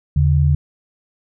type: tone pair together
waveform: sine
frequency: 79.92 / 142.4 Hz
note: D#2 / C#3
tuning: +47 / +47 cents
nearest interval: minor seventh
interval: 1000 cents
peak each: -14 dBFS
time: 0.16-0.55 s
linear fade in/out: 5 ms
effects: none